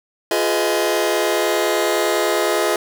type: chord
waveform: sawtooth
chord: F half-diminished seventh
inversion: none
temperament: just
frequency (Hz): 349.2 / 419.1 / 502.9 / 628.6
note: F4 / Ab4 / Cb5 / Eb5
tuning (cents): 0 / +16 / +31 / +18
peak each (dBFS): -18 / -17 / -21 / -17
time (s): 0.31-2.76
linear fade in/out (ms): 2
effects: none